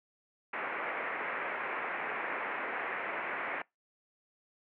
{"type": "low-pass noise", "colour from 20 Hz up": "white", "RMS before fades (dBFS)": -36, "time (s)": [0.53, 3.62], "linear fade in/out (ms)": 5, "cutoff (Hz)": 2300, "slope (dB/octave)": 48, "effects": ["noise-tail reverb RT60 0.2 s tail -25 dB re dry", "high-pass 400 Hz 12 dB/octave"]}